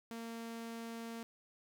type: tone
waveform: sawtooth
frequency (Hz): 229.6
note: A#3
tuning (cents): -26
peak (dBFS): -39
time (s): 0.11-1.23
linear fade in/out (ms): 0
effects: none